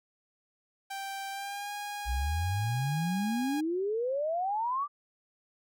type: tone with pitch glide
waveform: sawtooth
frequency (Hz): 784 to 821.1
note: G5 to G#5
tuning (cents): 0 to -20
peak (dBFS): -32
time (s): 0.9-3.61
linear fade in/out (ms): 10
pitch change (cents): +80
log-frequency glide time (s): 1.31-1.72
type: exponential sweep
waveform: sine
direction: up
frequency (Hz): 58.27 to 1197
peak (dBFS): -28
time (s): 2.05-4.88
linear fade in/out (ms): 50
effects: none